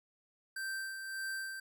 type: tone with tremolo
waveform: square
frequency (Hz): 1564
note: G6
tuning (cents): -4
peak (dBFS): -37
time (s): 0.56-1.6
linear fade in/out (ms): 5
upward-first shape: sine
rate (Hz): 1.7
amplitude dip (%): 45
effects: none